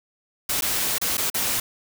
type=noise with dropouts; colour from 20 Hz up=white; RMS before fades=-24 dBFS; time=0.49-1.6 s; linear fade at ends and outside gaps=5 ms; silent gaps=0.61-0.621 / 0.983-1.014 / 1.171-1.178 / 1.301-1.343 s; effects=none